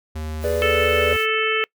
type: tone with pitch glide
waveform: square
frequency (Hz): 77.78 to 79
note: D#2 to D#2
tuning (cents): 0 to +27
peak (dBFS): -27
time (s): 0.15-1.17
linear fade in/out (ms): 10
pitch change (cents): +27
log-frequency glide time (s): 0.61-0.86
type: high-pass noise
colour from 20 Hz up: white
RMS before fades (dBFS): -39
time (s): 0.4-1.27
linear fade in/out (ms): 50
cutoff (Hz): 160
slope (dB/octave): 48
type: chord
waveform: triangle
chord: G# diminished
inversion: none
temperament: equal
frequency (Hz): 415.3 / 493.9 / 587.3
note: G#4 / B4 / D5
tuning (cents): 0 / 0 / 0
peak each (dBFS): -23 / -22 / -21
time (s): 0.44-1.13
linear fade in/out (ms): 2
type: harmonic tone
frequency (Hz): 438.9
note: A4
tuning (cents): -4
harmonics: 1 / 3 / 4 / 5 / 6 / 7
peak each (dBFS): -23 / -25 / -27 / -25 / -25 / -27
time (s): 0.62-1.64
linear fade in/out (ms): 0
effects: noise-tail reverb RT60 0.1 s tail -26 dB re dry